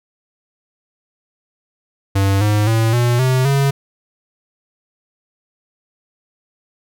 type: tone with pitch steps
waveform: square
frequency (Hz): 98 / 105.03 / 112.57 / 120.65 / 129.31 / 138.59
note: G2 / G#2 / A2 / B2 / C3 / C#3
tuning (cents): 0 / +20 / +40 / -40 / -20 / 0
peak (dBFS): -13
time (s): 2.15-3.71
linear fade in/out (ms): 10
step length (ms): 260
effects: none